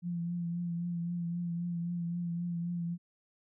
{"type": "tone with vibrato", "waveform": "sine", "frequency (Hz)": 172.1, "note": "F3", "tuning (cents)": -25, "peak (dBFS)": -32, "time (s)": [0.02, 2.98], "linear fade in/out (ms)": 50, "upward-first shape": "triangle", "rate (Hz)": 3.8, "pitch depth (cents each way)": 35, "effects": []}